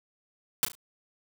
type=noise with echo; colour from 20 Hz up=white; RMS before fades=-24 dBFS; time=0.63-0.65 s; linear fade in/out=0 ms; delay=34 ms; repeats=3; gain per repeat=-10 dB; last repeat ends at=0.752 s; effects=none